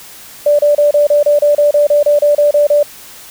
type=tone bursts; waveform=sine; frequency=586 Hz; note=D5; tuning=4 cents flat; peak=-6 dBFS; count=15; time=0.46-2.83 s; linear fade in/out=5 ms; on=130 ms; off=30 ms; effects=white hiss -35 dBFS RMS until 3.3 s